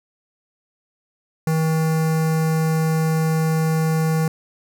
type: tone with notch filter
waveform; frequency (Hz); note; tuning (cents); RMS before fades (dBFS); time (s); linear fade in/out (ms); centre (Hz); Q
square; 159.6; D#3; +44; -19; 1.47-4.28; 2; 3300; 1.1
effects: none